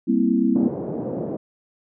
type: chord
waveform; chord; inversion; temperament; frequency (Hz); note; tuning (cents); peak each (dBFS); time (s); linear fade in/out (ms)
sine; C dominant seventh; second; equal; 196 / 233.1 / 261.6 / 329.6; G3 / Bb3 / C4 / E4; 0 / 0 / 0 / 0; -24 / -20 / -21 / -23; 0.07-0.69; 20
type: band-pass noise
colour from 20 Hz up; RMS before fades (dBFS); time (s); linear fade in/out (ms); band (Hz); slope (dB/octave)
white; -28; 0.55-1.37; 10; 130 to 520; 24
effects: none